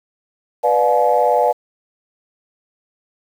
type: chord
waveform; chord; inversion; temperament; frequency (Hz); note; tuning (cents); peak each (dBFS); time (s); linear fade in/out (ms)
sine; B diminished seventh; none; just; 493.9 / 592.7 / 711.2 / 853.4; B4 / D5 / F5 / Ab5; 0 / +16 / +31 / +47; -17; 0.63-1.53; 20
effects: tanh soft clip ceiling -2 dBFS + 7-bit